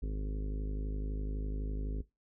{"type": "harmonic tone", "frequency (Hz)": 51.91, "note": "G#1", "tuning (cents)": 0, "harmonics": [1, 2, 3, 4, 5, 6, 7, 8, 9, 10], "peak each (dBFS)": [-33, -50, -46, -54, -46, -55, -55, -51, -58, -63], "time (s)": [0.02, 2.02], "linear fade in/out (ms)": 10, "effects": ["noise-tail reverb RT60 0.2 s tail -19 dB re dry"]}